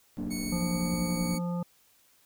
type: chord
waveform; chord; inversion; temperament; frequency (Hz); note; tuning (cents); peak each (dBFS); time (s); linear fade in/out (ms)
sine; Gb augmented; none; equal; 185 / 233.1 / 293.7; Gb3 / Bb3 / D4; 0 / 0 / 0; -37 / -35 / -37; 0.17-1.4; 20
type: low-pass noise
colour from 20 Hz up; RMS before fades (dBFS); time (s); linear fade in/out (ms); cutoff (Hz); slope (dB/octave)
pink; -42; 0.17-1.35; 0; 550; 12
type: tone with pitch glide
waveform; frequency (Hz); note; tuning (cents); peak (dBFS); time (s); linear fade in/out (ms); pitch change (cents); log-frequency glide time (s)
10% pulse; 2217 to 2241; C#7 to C#7; 0 to +18; -28; 0.3-1.39; 20; +18; 0.44-0.63
type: harmonic tone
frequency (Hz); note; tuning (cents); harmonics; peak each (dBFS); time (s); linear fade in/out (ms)
174.61; F3; 0; 1 / 3 / 5 / 7; -29 / -39 / -43 / -46; 0.52-1.63; 5
effects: white hiss -64 dBFS RMS until 2.25 s